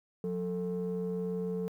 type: ring-modulated tone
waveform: triangle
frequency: 131.4 Hz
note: C3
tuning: 8 cents sharp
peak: -25 dBFS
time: 0.24-1.68 s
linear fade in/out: 0 ms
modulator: 312 Hz
effects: tanh soft clip ceiling -26 dBFS + 11-bit